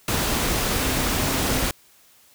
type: tone in noise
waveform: sine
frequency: 261.6 Hz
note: C4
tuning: in tune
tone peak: -31 dBFS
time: 0.8-1.66 s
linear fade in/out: 2 ms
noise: pink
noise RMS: -23 dBFS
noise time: 0.08-1.71 s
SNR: -11 dB
effects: white hiss -55 dBFS RMS until 2.34 s